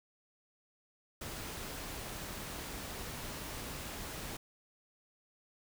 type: noise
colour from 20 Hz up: pink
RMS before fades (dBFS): -43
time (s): 1.21-4.37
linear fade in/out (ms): 5
effects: none